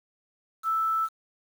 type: tone with quantisation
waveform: sine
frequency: 1318.5 Hz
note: E6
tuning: in tune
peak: -23 dBFS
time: 0.63-1.09 s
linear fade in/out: 50 ms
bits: 8
effects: none